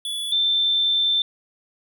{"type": "tone pair in turn", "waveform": ["square", "sine"], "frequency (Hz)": [3431, 3555], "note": ["A7", "A7"], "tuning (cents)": [-44, 17], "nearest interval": "minor second", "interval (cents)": 61, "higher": "second", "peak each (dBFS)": [-26, -17], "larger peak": "second", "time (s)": [[0.05, 0.32], [0.32, 1.22]], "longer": "second", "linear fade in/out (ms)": 2, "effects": []}